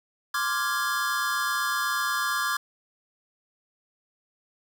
square chord, D half-diminished seventh, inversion third, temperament equal, 1046.5 / 1174.7 / 1396.9 / 1661.2 Hz, C6 / D6 / F6 / Ab6, 0 / 0 / 0 / 0 cents, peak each -34 / -30 / -32 / -30 dBFS, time 0.34-2.57 s, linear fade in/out 5 ms, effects none

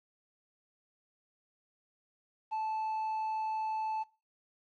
triangle tone with quantisation, 874 Hz, A5, 12 cents flat, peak -30 dBFS, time 2.51-4.04 s, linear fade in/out 20 ms, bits 10, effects noise-tail reverb RT60 0.3 s tail -20 dB re dry + low-pass 4000 Hz 12 dB/octave

